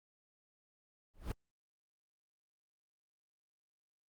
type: noise with exponential growth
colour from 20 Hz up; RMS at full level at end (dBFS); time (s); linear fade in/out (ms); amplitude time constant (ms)
brown; -30; 1.14-1.32; 5; 39
effects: Opus 24 kbps